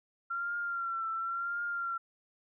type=tone with vibrato; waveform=sine; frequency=1371 Hz; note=F6; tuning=32 cents flat; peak=-32 dBFS; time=0.3-1.98 s; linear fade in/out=10 ms; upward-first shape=triangle; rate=0.94 Hz; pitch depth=54 cents each way; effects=none